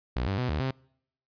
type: tone with pitch steps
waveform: sawtooth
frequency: 61.5 / 97.3 / 125.3 / 75.6 / 131.9 Hz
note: B1 / G2 / B2 / D#2 / C3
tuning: -7 / -12 / +25 / -49 / +14 cents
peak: -23 dBFS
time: 0.16-0.71 s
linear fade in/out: 5 ms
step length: 110 ms
effects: noise-tail reverb RT60 0.7 s tail -26 dB re dry + resampled to 11025 Hz